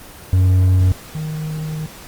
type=tone pair in turn; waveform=triangle; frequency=92.5 / 155.57 Hz; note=F#2 / D#3; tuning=0 / 0 cents; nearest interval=major sixth; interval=900 cents; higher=second; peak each=-8 / -20 dBFS; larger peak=first; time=0.33-0.92 / 1.15-1.86 s; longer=second; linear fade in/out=0 ms; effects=pink hiss -38 dBFS RMS until 2.07 s + Opus 24 kbps